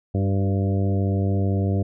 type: harmonic tone with a mistuned harmonic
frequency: 98 Hz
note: G2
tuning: in tune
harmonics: 1 / 2 / 3 / 4 / 5 / 6 / 7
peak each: -20 / -26 / -30 / -32 / -34 / -36 / -37 dBFS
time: 0.14-1.83 s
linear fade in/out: 10 ms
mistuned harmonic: 4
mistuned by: -20 cents
effects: none